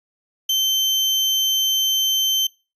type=tone; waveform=35% pulse; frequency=3100 Hz; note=G7; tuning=20 cents flat; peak=-15 dBFS; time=0.49-2.47 s; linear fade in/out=5 ms; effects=noise-tail reverb RT60 0.3 s tail -23 dB re dry + resampled to 32000 Hz